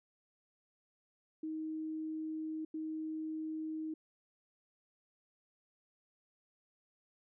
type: tone bursts at uneven times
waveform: sine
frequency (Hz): 314.5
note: D#4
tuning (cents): +19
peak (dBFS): -37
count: 2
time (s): 1.43-2.65 / 2.74-3.94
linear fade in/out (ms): 5
effects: none